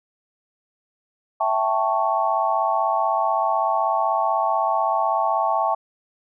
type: chord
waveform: sine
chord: A dominant seventh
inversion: second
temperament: equal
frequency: 659.3 / 784 / 880 / 1108.7 Hz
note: E5 / G5 / A5 / C#6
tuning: 0 / 0 / 0 / 0 cents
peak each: -24 / -24 / -23 / -24 dBFS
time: 1.4-5.75 s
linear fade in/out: 10 ms
effects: none